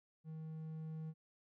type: tone with level ramp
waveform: triangle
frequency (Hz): 158.3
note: D#3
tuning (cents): +30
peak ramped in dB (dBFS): -43 to -40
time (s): 0.24-1.14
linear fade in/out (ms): 50
effects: none